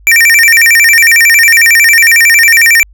square tone with vibrato, 2072 Hz, C7, 17 cents flat, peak -3 dBFS, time 0.07-2.83 s, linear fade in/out 0 ms, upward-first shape square, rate 11 Hz, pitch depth 210 cents each way, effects added 50 Hz sine -36 dBFS peak until 2.93 s

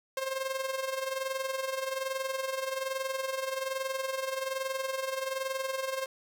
sawtooth tone with amplitude modulation, 531 Hz, C5, 25 cents sharp, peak -25 dBFS, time 0.17-6.06 s, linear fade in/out 2 ms, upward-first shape sine, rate 21.2 Hz, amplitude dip 65%, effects none

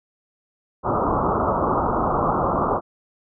white low-pass noise, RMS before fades -21 dBFS, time 0.83-2.81 s, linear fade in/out 50 ms, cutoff 1300 Hz, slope 96 dB/octave, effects none

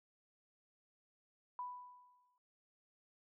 sine tone with exponential decay, 990 Hz, B5, 4 cents sharp, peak -39 dBFS, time 1.59-2.38 s, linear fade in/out 1 ms, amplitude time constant 170 ms, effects none

